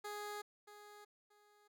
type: tone with echo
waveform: 15% pulse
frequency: 415.3 Hz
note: G#4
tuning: in tune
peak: -37 dBFS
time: 0.04-0.42 s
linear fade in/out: 10 ms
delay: 630 ms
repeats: 2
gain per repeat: -12 dB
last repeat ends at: 1.68 s
effects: none